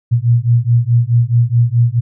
sine beating tone pair, 116.54 / 121.24 Hz, A#2 / B2, 0 / -32 cents, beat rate 4.7 Hz, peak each -12 dBFS, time 0.11-2.01 s, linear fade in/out 20 ms, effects none

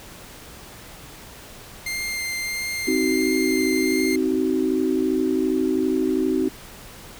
sawtooth tone with vibrato, 2102 Hz, C7, 7 cents sharp, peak -22 dBFS, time 1.86-4.16 s, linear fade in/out 5 ms, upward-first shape triangle, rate 1.5 Hz, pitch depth 9 cents each way
sine chord, C diminished, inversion none, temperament just, 261.6 / 314 / 376.7 Hz, C4 / Eb4 / Gb4, 0 / +16 / +31 cents, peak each -23 dBFS, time 2.87-6.49 s, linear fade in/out 10 ms
effects pink hiss -42 dBFS RMS until 7.19 s

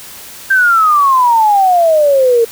sine exponential sweep, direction down, 1589 to 452.5 Hz, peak -6 dBFS, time 0.5-2.45 s, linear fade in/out 10 ms, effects white hiss -32 dBFS RMS until 2.51 s

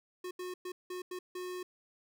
square tone bursts at uneven times, 363.2 Hz, F#4, 32 cents flat, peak -39 dBFS, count 6, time 0.24-0.31 / 0.39-0.54 / 0.65-0.72 / 0.9-1.02 / 1.11-1.19 / 1.35-1.63 s, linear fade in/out 5 ms, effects none

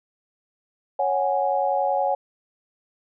sine chord, C# suspended fourth, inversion none, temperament equal, 554.4 / 740 / 830.6 Hz, C#5 / F#5 / G#5, 0 / 0 / 0 cents, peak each -24 dBFS, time 0.99-2.15 s, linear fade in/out 5 ms, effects none

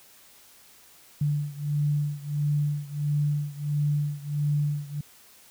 sine beating tone pair, 146.2 / 147.7 Hz, D3 / D3, -7 / +10 cents, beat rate 1.5 Hz, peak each -26 / -28 dBFS, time 1.21-5.01 s, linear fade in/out 5 ms, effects white hiss -54 dBFS RMS until 5.5 s

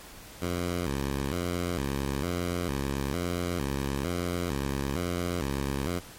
10% pulse tone with vibrato, 77.78 Hz, D#2, in tune, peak -20 dBFS, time 0.41-6 s, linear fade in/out 20 ms, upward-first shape square, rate 1.1 Hz, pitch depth 210 cents each way, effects pink hiss -47 dBFS RMS until 6.18 s + MP3 64 kbps

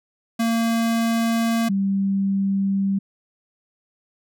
square / sine tone pair in turn, 229 / 195.81 Hz, A#3 / G3, -31 / -2 cents, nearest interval minor third, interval 271 cents, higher first, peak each -19 / -18 dBFS, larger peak second, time 0.39-1.69 / 1.69-2.99 s, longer neither, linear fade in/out 10 ms, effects none

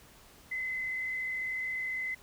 sine tone with frequency modulation, 2039 Hz, C7, 45 cents flat, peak -32 dBFS, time 0.51-2.15 s, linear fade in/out 10 ms, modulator 41.8 Hz, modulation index 0.77, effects pink hiss -57 dBFS RMS until 2.22 s

